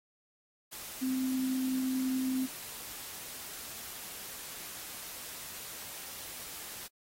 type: tone in noise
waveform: sine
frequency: 260 Hz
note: C4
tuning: 11 cents flat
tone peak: -29 dBFS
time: 1.01-2.47 s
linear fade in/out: 20 ms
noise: white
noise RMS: -44 dBFS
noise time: 0.71-6.88 s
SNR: +12 dB
effects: AAC 48 kbps